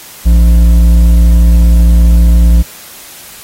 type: tone with hard clipping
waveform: sine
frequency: 57.5 Hz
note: A#1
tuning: 23 cents flat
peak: -4 dBFS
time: 0.25-2.63 s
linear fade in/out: 20 ms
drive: 7 dB
effects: white hiss -32 dBFS RMS until 3.43 s + AAC 48 kbps